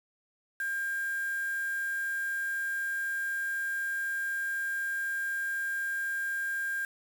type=tone with quantisation; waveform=sine; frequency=1602 Hz; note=G6; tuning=37 cents sharp; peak=-30 dBFS; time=0.6-6.85 s; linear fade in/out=2 ms; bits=7; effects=none